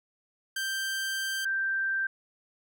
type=tone pair in turn; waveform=sawtooth / sine; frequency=1570 / 1570 Hz; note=G6 / G6; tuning=+2 / +2 cents; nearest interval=unison; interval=0 cents; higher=neither; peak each=-26 dBFS; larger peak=neither; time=0.56-1.45 / 1.45-2.07 s; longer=first; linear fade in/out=5 ms; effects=none